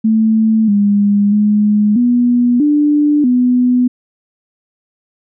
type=tone with pitch steps; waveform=sine; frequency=220.5 / 203.4 / 209.1 / 243 / 295.3 / 248.3 Hz; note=A3 / G#3 / G#3 / B3 / D4 / B3; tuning=+4 / -36 / +12 / -28 / +10 / +9 cents; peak=-8 dBFS; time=0.04-3.88 s; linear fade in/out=10 ms; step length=640 ms; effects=none